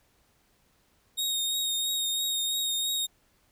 sawtooth tone with vibrato, 3729 Hz, A#7, in tune, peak -24 dBFS, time 1.17-3.07 s, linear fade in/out 20 ms, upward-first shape triangle, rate 3 Hz, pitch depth 26 cents each way, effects pink hiss -67 dBFS RMS until 3.51 s

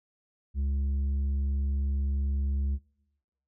triangle tone with tanh clipping, 69.3 Hz, C#2, in tune, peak -27 dBFS, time 0.54-2.79 s, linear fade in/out 50 ms, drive 10 dB, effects noise-tail reverb RT60 0.9 s tail -21 dB re dry

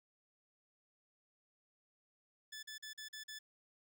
15% pulse tone bursts, 1735 Hz, A6, 25 cents flat, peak -40 dBFS, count 6, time 2.52-3.39 s, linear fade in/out 10 ms, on 110 ms, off 42 ms, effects none

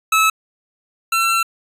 25% pulse tone pair in turn, 1300 / 1348.9 Hz, E6 / E6, -24 / +39 cents, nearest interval minor second, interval 63 cents, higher second, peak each -8 / -11 dBFS, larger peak first, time 0.12-0.3 / 1.12-1.43 s, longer second, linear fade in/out 5 ms, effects resampled to 32000 Hz

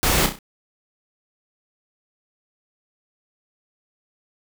pink noise with echo, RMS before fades -19 dBFS, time 0.03-0.26 s, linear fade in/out 0 ms, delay 32 ms, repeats 4, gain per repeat -7 dB, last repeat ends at 0.388 s, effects none

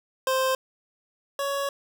25% pulse tone pair in turn, 523.3 / 558.5 Hz, C5 / C#5, 0 / +13 cents, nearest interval minor second, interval 113 cents, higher second, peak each -18 / -22 dBFS, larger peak first, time 0.27-0.55 / 1.39-1.69 s, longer second, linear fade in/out 2 ms, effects none

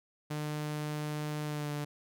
sawtooth tone with pitch glide, 150.5 to 147.06 Hz, D3 to D3, +43 to +3 cents, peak -30 dBFS, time 0.3-1.85 s, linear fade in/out 10 ms, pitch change -40 cents, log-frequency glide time 1.45-1.72 s, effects none

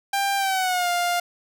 sawtooth tone with pitch glide, 793 to 702.4 Hz, G5 to F5, +20 to +10 cents, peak -17 dBFS, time 0.13-1.2 s, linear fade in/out 5 ms, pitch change -210 cents, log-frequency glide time 0.37-0.89 s, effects none

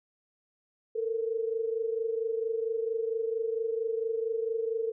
sine tone pair together, 446.8 / 471.2 Hz, A4 / A#4, +27 / +19 cents, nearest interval minor second, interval 92 cents, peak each -29 / -34 dBFS, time 0.95-4.92 s, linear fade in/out 10 ms, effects none

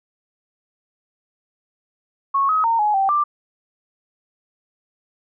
sine tone with pitch steps, 1101 / 1270 / 917 / 841 / 778 / 1181 Hz, C#6 / D#6 / A#5 / G#5 / G5 / D6, -12 / +35 / -29 / +22 / -13 / +9 cents, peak -15 dBFS, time 2.34-3.24 s, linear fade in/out 10 ms, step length 150 ms, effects none

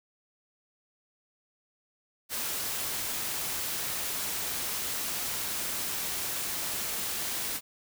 white noise, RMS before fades -33 dBFS, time 2.29-7.61 s, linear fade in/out 50 ms, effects none

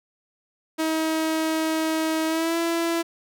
sawtooth tone with pitch glide, 318.4 to 334.8 Hz, D#4 to E4, +40 to +27 cents, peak -18 dBFS, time 0.78-3.03 s, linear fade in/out 20 ms, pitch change +87 cents, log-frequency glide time 2.27-2.57 s, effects none

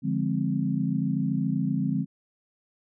sine chord, D half-diminished seventh, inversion none, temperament equal, 146.83 / 174.61 / 207.7 / 261.6 Hz, D3 / F3 / Ab3 / C4, 0 / 0 / 0 / 0 cents, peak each -29 dBFS, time 0.02-2.06 s, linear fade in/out 50 ms, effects none

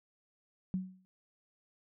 sine tone with exponential decay, 186.4 Hz, F#3, 13 cents sharp, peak -28 dBFS, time 0.74-1.05 s, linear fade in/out 0 ms, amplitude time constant 66 ms, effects none

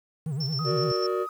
triangle tone with vibrato, 145.3 Hz, D3, 18 cents flat, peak -25 dBFS, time 0.26-0.92 s, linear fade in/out 5 ms, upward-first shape sine, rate 8.9 Hz, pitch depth 200 cents each way
sine tone with tremolo, 5380 Hz, E8, 34 cents sharp, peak -29 dBFS, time 0.4-1.07 s, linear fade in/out 10 ms, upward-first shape square, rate 8 Hz, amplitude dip 55%
sine tone, 1257 Hz, D#6, 17 cents sharp, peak -32 dBFS, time 0.59-1.29 s, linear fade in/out 2 ms
triangle chord, Gb augmented, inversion none, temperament equal, 370 / 466.2 / 587.3 Hz, Gb4 / Bb4 / D5, 0 / 0 / 0 cents, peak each -25 / -28 / -31 dBFS, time 0.64-1.27 s, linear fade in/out 50 ms
effects 9-bit

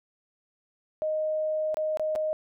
sine tone with dropouts, 621 Hz, D#5, 3 cents flat, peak -25 dBFS, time 1.02-2.33 s, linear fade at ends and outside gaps 0 ms, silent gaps 1.744-1.77 / 1.972-1.996 / 2.153-2.159 s, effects none

